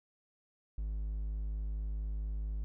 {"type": "tone", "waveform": "triangle", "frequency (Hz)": 52.2, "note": "G#1", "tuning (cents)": 10, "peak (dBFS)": -32, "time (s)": [0.78, 2.64], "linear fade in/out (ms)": 0, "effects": []}